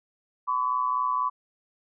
sine tone pair together, 1012 / 1135.9 Hz, B5 / C#6, +42 / +42 cents, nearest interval major second, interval 200 cents, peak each -26 dBFS, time 0.47-1.3 s, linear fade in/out 20 ms, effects none

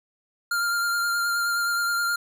square tone with vibrato, 1397 Hz, F6, in tune, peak -23 dBFS, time 0.51-2.16 s, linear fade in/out 5 ms, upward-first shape sine, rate 9.5 Hz, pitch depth 18 cents each way, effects none

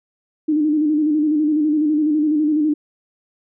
sine tone with vibrato, 303.4 Hz, D#4, 44 cents flat, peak -14 dBFS, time 0.48-2.74 s, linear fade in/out 10 ms, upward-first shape square, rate 12 Hz, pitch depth 46 cents each way, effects none

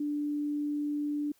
sine tone, 293.7 Hz, D4, in tune, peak -29 dBFS, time 0-1.32 s, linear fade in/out 5 ms, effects white hiss -67 dBFS RMS until 1.39 s

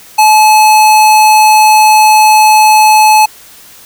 square tone, 860 Hz, A5, 40 cents flat, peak -3 dBFS, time 0.18-3.26 s, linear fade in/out 10 ms, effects white hiss -36 dBFS RMS until 3.85 s

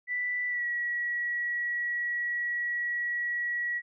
sine tone with pitch glide, 1975.5 to 1923.7 Hz, B6 to B6, 0 to -46 cents, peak -28 dBFS, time 0.07-3.82 s, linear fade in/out 50 ms, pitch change -46 cents, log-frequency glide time 0.48-0.65 s, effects none

